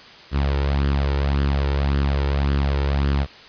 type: tone with flanger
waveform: sawtooth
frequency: 70 Hz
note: C#2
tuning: 18 cents sharp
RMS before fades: -20 dBFS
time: 0.31-3.27 s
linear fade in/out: 50 ms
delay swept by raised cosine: 0.63 to 2.23 ms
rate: 1.8 Hz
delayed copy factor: +0.5
effects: white hiss -43 dBFS RMS until 3.48 s + resampled to 11025 Hz